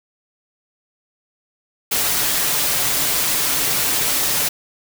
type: noise with comb filter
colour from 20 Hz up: white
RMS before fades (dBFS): -19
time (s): 1.91-4.49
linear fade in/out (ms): 10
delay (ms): 6.9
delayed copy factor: +0.5
effects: none